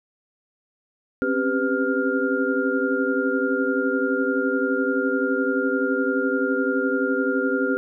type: tone cluster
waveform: sine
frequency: 262.6 / 274.3 / 394.5 / 500 / 1407 Hz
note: C4 / C#4 / G4 / B4 / F6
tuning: +6 / -18 / +11 / +21 / +12 cents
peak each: -26 dBFS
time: 1.22-7.77 s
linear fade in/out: 0 ms
effects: none